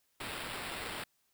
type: noise with sample-and-hold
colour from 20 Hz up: blue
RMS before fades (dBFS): -41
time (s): 0.2-1.04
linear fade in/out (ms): 5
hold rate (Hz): 6300
effects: white hiss -75 dBFS RMS until 1.33 s